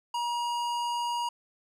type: tone with hard clipping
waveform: sine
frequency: 953 Hz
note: A#5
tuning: 38 cents sharp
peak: -30 dBFS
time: 0.14-1.29 s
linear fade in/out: 5 ms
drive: 15 dB
effects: none